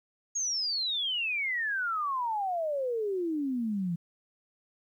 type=exponential sweep; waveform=sine; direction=down; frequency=6680 to 164.81 Hz; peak=-28 dBFS; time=0.35-3.96 s; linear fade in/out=10 ms; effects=11-bit